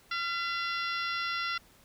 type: harmonic tone with a mistuned harmonic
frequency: 688 Hz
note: F5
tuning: 26 cents flat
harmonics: 2 / 3 / 4 / 5 / 6 / 7 / 8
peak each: -33 / -37 / -39 / -41 / -43 / -44 / -45 dBFS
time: 0.11-1.58 s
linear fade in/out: 5 ms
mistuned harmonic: 3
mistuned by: -45 cents
effects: pink hiss -60 dBFS RMS until 1.84 s